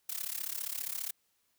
blue noise with amplitude modulation, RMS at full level -34 dBFS, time 0.09-1.11 s, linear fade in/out 5 ms, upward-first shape sine, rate 34.9 Hz, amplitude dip 90%, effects white hiss -75 dBFS RMS until 1.58 s

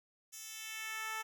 10% pulse tone with high-pass filter sweep, 440 Hz, A4, in tune, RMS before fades -43 dBFS, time 0.32-1.23 s, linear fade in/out 20 ms, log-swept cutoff 6200 to 880 Hz, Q 1.1, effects none

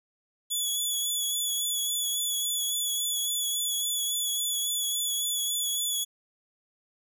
15% pulse tone with vibrato, 3413 Hz, G#7, 47 cents sharp, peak -20 dBFS, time 0.5-6.05 s, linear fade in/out 20 ms, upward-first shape sine, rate 3.6 Hz, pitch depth 28 cents each way, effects none

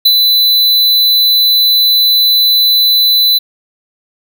square tone with ADSR envelope, 4000 Hz, B7, 21 cents sharp, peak -4 dBFS, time 0.05-3.39 s, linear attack 8 ms, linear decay 59 ms, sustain -3 dB, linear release 15 ms, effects none

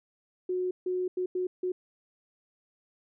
sine tone bursts at uneven times, 365.4 Hz, F#4, 22 cents flat, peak -27 dBFS, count 5, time 0.49-0.71 / 0.86-1.08 / 1.17-1.26 / 1.35-1.47 / 1.63-1.72 s, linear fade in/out 5 ms, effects none

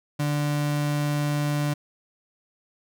35% pulse tone, 146.83 Hz, D3, in tune, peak -21 dBFS, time 0.19-1.74 s, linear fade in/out 10 ms, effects none

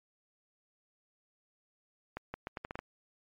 accelerating click train, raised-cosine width 0.5 ms, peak -23 dBFS, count 8, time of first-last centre 2.17-2.791 s, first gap 170 ms, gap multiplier 0.77, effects MP3 48 kbps

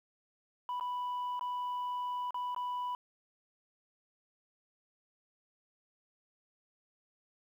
sine tone with dropouts, 987.8 Hz, B5, in tune, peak -31 dBFS, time 0.69-2.95 s, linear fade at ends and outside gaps 1 ms, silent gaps 0.798-0.809 / 1.394-1.41 / 2.307-2.344 / 2.547-2.563 s, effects tanh soft clip ceiling -33 dBFS + 11-bit

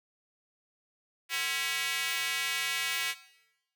square tone with high-pass filter, 150.2 Hz, D3, 39 cents sharp, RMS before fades -32 dBFS, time 1.29-3.15 s, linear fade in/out 50 ms, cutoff 2200 Hz, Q 1.7, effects noise-tail reverb RT60 0.9 s tail -17 dB re dry

